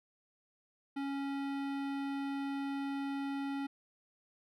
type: tone with hard clipping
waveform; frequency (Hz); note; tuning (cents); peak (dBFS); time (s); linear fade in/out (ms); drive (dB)
sine; 277.2; C#4; 0; -37; 0.96-3.67; 10; 18
effects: none